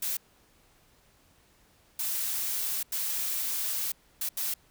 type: noise bursts at uneven times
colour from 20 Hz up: blue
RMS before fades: -31 dBFS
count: 5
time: 0.02-0.17 / 1.99-2.83 / 2.92-3.92 / 4.21-4.29 / 4.37-4.54 s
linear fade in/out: 5 ms
effects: pink hiss -63 dBFS RMS until 4.7 s